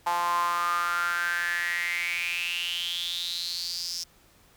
sawtooth tone with high-pass filter sweep, 173.4 Hz, F3, 12 cents flat, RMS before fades -29 dBFS, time 0.06-4.04 s, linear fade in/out 10 ms, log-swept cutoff 900 to 5400 Hz, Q 8.7, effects pink hiss -59 dBFS RMS until 4.56 s

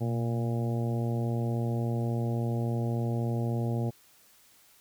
harmonic tone with a mistuned harmonic, 116.5 Hz, A#2, 1 cent flat, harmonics 1 / 2 / 3 / 4 / 5 / 6 / 7, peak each -28 / -34 / -38 / -40 / -42 / -44 / -45 dBFS, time 0-3.91 s, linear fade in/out 20 ms, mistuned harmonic 1, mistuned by +55 cents, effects white hiss -60 dBFS RMS until 4.8 s

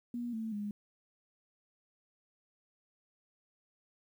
sine tone with pitch steps, 240 / 222.6 / 206.5 Hz, B3 / A3 / G#3, -49 / +20 / -10 cents, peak -35 dBFS, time 0.14-0.71 s, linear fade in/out 2 ms, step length 190 ms, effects 11-bit

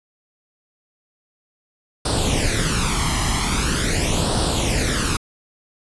pink noise with flanger, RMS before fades -20 dBFS, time 2.05-5.17 s, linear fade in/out 5 ms, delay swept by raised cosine 0.22 to 0.99 ms, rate 0.43 Hz, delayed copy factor +0.7, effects resampled to 24000 Hz

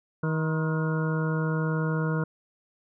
harmonic tone with a mistuned harmonic, 158.6 Hz, D#3, 33 cents sharp, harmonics 1 / 2 / 3 / 4 / 6 / 7 / 8 / 9, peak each -25 / -35 / -33 / -41 / -41 / -40 / -43 / -36 dBFS, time 0.23-2.24 s, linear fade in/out 5 ms, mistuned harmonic 7, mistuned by -60 cents, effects none

